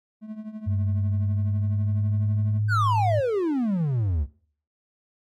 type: tone with tremolo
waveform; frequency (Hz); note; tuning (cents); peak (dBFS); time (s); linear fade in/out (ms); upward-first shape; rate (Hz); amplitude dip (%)
triangle; 216.1; A3; -31; -27; 0.21-2.62; 50; triangle; 12; 80
type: tone with pitch glide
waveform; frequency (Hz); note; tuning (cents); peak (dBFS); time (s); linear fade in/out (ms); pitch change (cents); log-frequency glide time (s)
sine; 97.8 to 106.04; G2 to G#2; -4 to +37; -21; 0.66-3.21; 20; +141; 0.88-2.75
type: exponential sweep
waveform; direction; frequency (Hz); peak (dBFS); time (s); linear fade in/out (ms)
triangle; down; 1568 to 66.3; -19; 2.68-4.27; 50
effects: noise-tail reverb RT60 0.5 s tail -19 dB re dry + MP3 64 kbps